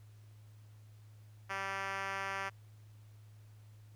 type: tone with band-pass filter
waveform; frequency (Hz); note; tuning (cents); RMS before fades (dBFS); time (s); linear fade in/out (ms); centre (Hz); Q
5% pulse; 194.8; G3; -11; -39; 1.49-2.5; 20; 1500; 0.75
effects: added 106 Hz sine -54 dBFS peak until 3.95 s + pink hiss -70 dBFS RMS until 3.95 s